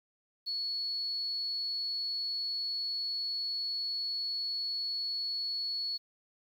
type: tone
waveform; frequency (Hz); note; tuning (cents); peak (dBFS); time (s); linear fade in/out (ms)
sine; 4390; C#8; -18; -32; 0.46-5.98; 20
effects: 10-bit